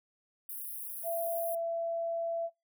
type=high-pass noise; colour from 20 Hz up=white; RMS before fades=-41 dBFS; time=0.49-1.55 s; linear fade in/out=2 ms; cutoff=9700 Hz; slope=96 dB/octave
type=tone; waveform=sine; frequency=670 Hz; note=E5; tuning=28 cents sharp; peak=-31 dBFS; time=1.03-2.5 s; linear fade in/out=50 ms
effects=noise-tail reverb RT60 0.2 s tail -22 dB re dry